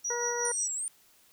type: tone with tremolo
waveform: sine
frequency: 5800 Hz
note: F#8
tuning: 35 cents flat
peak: -29 dBFS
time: 0.04-0.68 s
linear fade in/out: 10 ms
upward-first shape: sine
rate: 5.6 Hz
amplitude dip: 60%
type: harmonic tone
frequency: 477.8 Hz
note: A#4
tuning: 43 cents sharp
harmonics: 1 / 2 / 3 / 4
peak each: -33 / -36 / -39 / -40 dBFS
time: 0.1-0.52 s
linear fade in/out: 5 ms
type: exponential two-way sweep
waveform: sine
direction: down then up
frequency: 9200 to 7459 to 9200 Hz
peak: -31 dBFS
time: 0.45-0.88 s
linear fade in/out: 0 ms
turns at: 0.74 s
effects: white hiss -62 dBFS RMS until 1.32 s